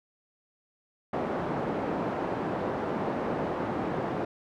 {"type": "band-pass noise", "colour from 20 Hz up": "pink", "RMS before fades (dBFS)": -31, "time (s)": [1.13, 4.25], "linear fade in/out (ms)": 5, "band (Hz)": [210, 900], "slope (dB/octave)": 12, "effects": []}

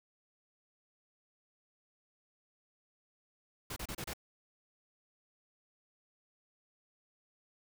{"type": "noise bursts", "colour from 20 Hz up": "pink", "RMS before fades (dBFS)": -41, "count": 5, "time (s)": [3.7, 4.135], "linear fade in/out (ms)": 5, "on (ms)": 63, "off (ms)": 30, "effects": []}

